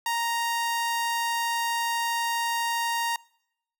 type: tone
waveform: sawtooth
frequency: 932.3 Hz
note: A#5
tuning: in tune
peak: -21 dBFS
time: 0.06-3.16 s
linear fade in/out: 2 ms
effects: noise-tail reverb RT60 0.8 s tail -25 dB re dry